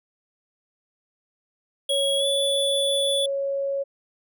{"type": "tone with pitch glide", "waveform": "square", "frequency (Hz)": [3322, 3449], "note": ["G#7", "A7"], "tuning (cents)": [0, -35], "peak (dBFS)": -23, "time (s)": [1.89, 3.26], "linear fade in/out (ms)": 5, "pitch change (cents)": 65, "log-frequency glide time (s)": [2.18, 2.25]}
{"type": "tone", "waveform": "sine", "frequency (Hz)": 553, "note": "C#5", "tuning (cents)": -4, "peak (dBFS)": -23, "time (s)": [1.89, 3.84], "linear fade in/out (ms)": 20}
{"effects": []}